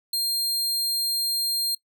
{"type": "tone", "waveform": "sawtooth", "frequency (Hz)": 4200, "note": "C8", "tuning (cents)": 6, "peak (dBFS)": -20, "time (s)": [0.13, 1.75], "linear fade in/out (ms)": 5, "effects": ["noise-tail reverb RT60 0.1 s tail -20 dB re dry"]}